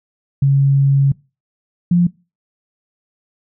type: tone pair in turn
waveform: sine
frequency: 138.2 / 174.98 Hz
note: C#3 / F3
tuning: -5 / +4 cents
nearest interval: major third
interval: 409 cents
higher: second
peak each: -9 dBFS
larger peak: neither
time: 0.42-1.12 / 1.91-2.07 s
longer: first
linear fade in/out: 5 ms
effects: noise-tail reverb RT60 0.3 s tail -23 dB re dry